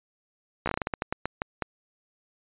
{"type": "slowing click train", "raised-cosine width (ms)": 0.5, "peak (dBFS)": -12, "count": 14, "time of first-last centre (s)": [0.66, 1.623], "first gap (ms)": 14, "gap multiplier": 1.25, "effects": ["resampled to 8000 Hz"]}